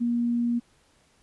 sine tone, 237.6 Hz, A#3, 33 cents sharp, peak -22 dBFS, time 0-0.6 s, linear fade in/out 20 ms, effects pink hiss -63 dBFS RMS until 1.22 s + resampled to 24000 Hz

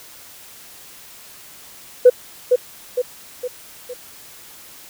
sine tone with echo, 497.4 Hz, B4, 12 cents sharp, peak -3 dBFS, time 2.05-2.1 s, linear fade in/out 10 ms, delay 460 ms, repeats 4, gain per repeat -6 dB, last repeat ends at 3.94 s, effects tanh soft clip ceiling 0 dBFS + white hiss -42 dBFS RMS until 4.89 s

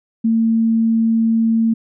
sine tone, 226 Hz, A3, 47 cents sharp, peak -12 dBFS, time 0.24-1.74 s, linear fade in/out 10 ms, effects none

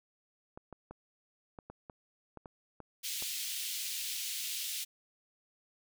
clicks, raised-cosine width 1 ms, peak -32 dBFS, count 10, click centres 0.575 / 0.727 / 0.91 / 1.588 / 1.7 / 1.898 / 2.373 / 2.458 / 2.803 / 3.224 s
pink high-pass noise, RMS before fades -38 dBFS, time 3.03-4.85 s, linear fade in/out 20 ms, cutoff 2800 Hz, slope 24 dB/octave
effects none

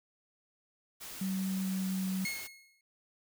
white noise, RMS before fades -45 dBFS, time 1-2.48 s, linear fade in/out 20 ms
sine tone with pitch glide, 190.4 to 188.65 Hz, F#3 to F#3, +50 to +34 cents, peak -31 dBFS, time 1.21-2.25 s, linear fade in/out 5 ms, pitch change -16 cents, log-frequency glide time 1.56-1.89 s
sawtooth tone with exponential decay, 2167 Hz, C#7, 40 cents flat, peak -28 dBFS, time 2.25-2.81 s, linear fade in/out 2 ms, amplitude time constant 120 ms
effects none

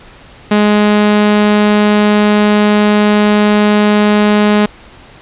sawtooth tone, 208.9 Hz, G#3, 10 cents sharp, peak -3 dBFS, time 0.51-4.66 s, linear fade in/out 5 ms, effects pink hiss -38 dBFS RMS until 5.21 s + resampled to 8000 Hz

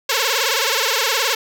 5% pulse tone with vibrato, 493.9 Hz, B4, in tune, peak -5 dBFS, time 0.09-1.35 s, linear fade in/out 5 ms, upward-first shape sine, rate 19 Hz, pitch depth 220 cents each way, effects none

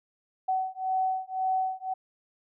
sine beating tone pair, 753 / 754.9 Hz, F#5 / F#5, +30 / +35 cents, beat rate 1.9 Hz, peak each -29 dBFS, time 0.48-1.94 s, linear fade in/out 10 ms, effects none

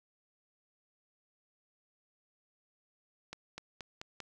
accelerating click train, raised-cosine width 0.2 ms, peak -25 dBFS, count 5, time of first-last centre 3.33-4.203 s, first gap 250 ms, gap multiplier 0.91, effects none

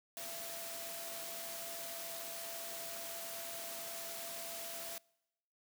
sine tone in noise, 672 Hz, E5, 33 cents sharp, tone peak -50 dBFS, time 0.17-4.98 s, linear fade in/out 0 ms, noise white, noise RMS -45 dBFS, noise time 0.17-4.98 s, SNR -8 dB, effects noise-tail reverb RT60 0.9 s tail -26 dB re dry + high-pass 150 Hz 12 dB/octave

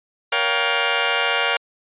10% pulse chord, G half-diminished seventh, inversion first, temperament just, 470.4 / 564.5 / 705.6 / 784 Hz, Bb4 / Db5 / F5 / G5, +16 / +31 / +18 / 0 cents, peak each -16 dBFS, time 0.32-1.57 s, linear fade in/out 5 ms, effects resampled to 8000 Hz

